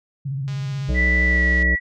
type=tone with vibrato; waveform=sine; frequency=136.5 Hz; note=C#3; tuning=26 cents flat; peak=-23 dBFS; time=0.25-0.92 s; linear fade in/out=10 ms; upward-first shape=square; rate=16 Hz; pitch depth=65 cents each way
type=click train; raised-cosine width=0.2 ms; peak=-24 dBFS; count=236; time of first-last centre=0.48-1.626 s; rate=205 Hz
type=harmonic tone; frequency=62.2 Hz; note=B1; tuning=13 cents sharp; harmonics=1 / 3 / 5 / 7 / 9 / 10; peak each=-18 / -28 / -32 / -35 / -37 / -38 dBFS; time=0.88-1.76 s; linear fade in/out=20 ms
type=tone with pitch glide; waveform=sine; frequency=1975.5 to 1941.6 Hz; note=B6 to B6; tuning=0 to -30 cents; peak=-17 dBFS; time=0.94-1.8 s; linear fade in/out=50 ms; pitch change=-30 cents; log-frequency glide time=1.25-1.43 s
effects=none